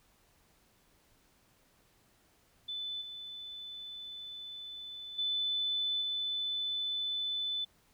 sine tone with level steps, 3505 Hz, A7, 7 cents flat, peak -36 / -42 / -30 / -32 dBFS, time 2.68-7.65 s, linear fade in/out 10 ms, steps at 3.01 / 5.18 / 6.01 s, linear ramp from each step 10 ms, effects pink hiss -68 dBFS RMS until 7.93 s

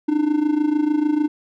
triangle tone with amplitude modulation, 300.7 Hz, D4, 41 cents sharp, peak -11 dBFS, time 0.08-1.28 s, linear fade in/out 10 ms, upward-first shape sine, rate 26.7 Hz, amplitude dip 75%, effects none

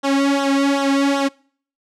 sawtooth tone with flanger, 277.2 Hz, C#4, in tune, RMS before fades -17 dBFS, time 0.03-1.29 s, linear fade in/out 20 ms, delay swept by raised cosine 0.42 to 2.42 ms, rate 2.6 Hz, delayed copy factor -0.85, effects noise-tail reverb RT60 0.5 s tail -25 dB re dry + low-pass 7000 Hz 12 dB/octave

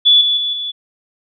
sine tone with level steps, 3441 Hz, A7, 39 cents flat, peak -6 / -12 / -16 / -20 dBFS, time 0.05-0.72 s, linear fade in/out 20 ms, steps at 0.21 / 0.37 / 0.53 s, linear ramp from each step 2 ms, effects none

